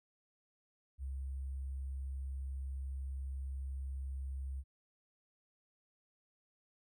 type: tone with sample-and-hold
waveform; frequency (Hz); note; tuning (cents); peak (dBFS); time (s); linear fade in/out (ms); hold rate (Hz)
sine; 67.1; C2; +44; -38; 0.98-4.64; 50; 8820
effects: none